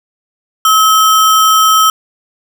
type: tone with sample-and-hold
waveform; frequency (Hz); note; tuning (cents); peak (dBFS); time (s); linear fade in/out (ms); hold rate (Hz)
sine; 1288; E6; -41; -5; 0.65-1.9; 2; 4410
effects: none